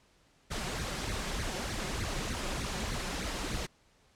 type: noise with flanger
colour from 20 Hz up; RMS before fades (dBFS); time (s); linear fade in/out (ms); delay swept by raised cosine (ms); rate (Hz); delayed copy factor
pink; -35; 0.5-3.67; 20; 0.47 to 5.67; 3.3; +0.7
effects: pink hiss -66 dBFS RMS until 4.15 s + low-pass 8000 Hz 12 dB/octave